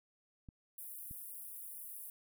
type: clicks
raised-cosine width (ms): 5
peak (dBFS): -38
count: 2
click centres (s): 0.488 / 1.111
type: high-pass noise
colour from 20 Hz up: pink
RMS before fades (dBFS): -48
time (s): 0.78-2.1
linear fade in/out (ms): 2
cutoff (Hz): 10000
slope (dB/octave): 48
effects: none